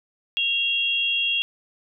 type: tone pair together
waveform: sine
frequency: 2763 / 3284 Hz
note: F7 / G#7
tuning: -19 / -20 cents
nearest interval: minor third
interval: 299 cents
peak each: -23 dBFS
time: 0.37-1.42 s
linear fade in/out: 0 ms
effects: none